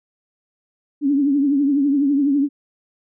sine tone with vibrato, 281.8 Hz, C#4, 29 cents sharp, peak -14 dBFS, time 1.01-2.49 s, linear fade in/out 50 ms, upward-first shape triangle, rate 12 Hz, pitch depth 100 cents each way, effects none

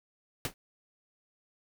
pink noise with exponential decay, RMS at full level -28 dBFS, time 0.45-0.54 s, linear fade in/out 1 ms, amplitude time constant 19 ms, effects none

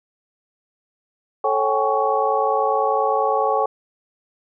sine tone cluster, 437.8 / 548 / 771 / 831 / 1117 Hz, A4 / C#5 / G5 / G#5 / C#6, -9 / -20 / -29 / +1 / +13 cents, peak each -23 dBFS, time 1.44-3.66 s, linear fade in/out 5 ms, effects none

